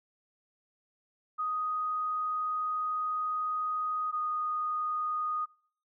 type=tone pair in turn; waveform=sine; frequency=1247 / 1236.2 Hz; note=D#6 / D#6; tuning=+3 / -12 cents; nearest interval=unison; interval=15 cents; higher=first; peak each=-29 / -29 dBFS; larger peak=neither; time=1.38-4.12 / 4.12-5.46 s; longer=first; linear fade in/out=20 ms; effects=noise-tail reverb RT60 0.6 s tail -26 dB re dry